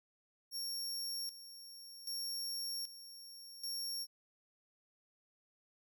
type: tone with tremolo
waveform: sawtooth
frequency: 5520 Hz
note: F8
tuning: 21 cents flat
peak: -36 dBFS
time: 0.51-4.07 s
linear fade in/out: 50 ms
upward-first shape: square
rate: 0.64 Hz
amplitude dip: 75%
effects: none